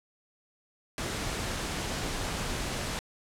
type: noise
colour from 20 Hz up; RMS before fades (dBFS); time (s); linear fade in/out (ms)
pink; -33; 0.98-2.99; 0
effects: low-pass 9000 Hz 12 dB/octave